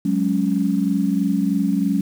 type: chord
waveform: sine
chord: F# suspended second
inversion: none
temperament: just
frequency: 185 / 208.1 / 277.5 Hz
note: F#3 / G#3 / C#4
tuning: 0 / +4 / +2 cents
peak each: -21 dBFS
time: 0.05-2.01 s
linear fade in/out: 5 ms
effects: 7-bit